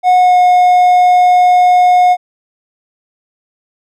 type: tone with pitch glide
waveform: triangle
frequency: 729 to 722.3 Hz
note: F#5 to F#5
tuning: -26 to -42 cents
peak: -3 dBFS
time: 0.03-2.17 s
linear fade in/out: 50 ms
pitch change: -16 cents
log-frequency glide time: 0.18-0.38 s
effects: none